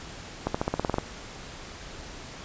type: accelerating click train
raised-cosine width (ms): 1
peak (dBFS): -11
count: 10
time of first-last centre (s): 0.47-0.984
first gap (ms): 75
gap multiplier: 0.93
effects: pink hiss -42 dBFS RMS until 2.44 s + resampled to 16000 Hz